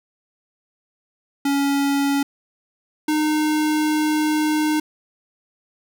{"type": "tone pair in turn", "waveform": "square", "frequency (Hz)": [280, 306], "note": ["C#4", "D#4"], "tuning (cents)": [18, -29], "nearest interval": "major second", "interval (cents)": 153, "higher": "second", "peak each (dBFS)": -18, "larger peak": "neither", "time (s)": [[1.45, 2.23], [3.08, 4.8]], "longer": "second", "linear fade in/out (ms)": 5, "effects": []}